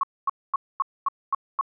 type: tone bursts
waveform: sine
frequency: 1100 Hz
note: C#6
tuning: 14 cents flat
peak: -19 dBFS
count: 7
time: 0.01-1.611 s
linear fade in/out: 2 ms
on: 23 ms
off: 240 ms
effects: none